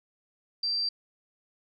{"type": "tone", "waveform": "sine", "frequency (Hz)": 4699, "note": "D8", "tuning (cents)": 0, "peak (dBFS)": -26, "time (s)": [0.63, 0.89], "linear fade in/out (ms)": 5, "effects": []}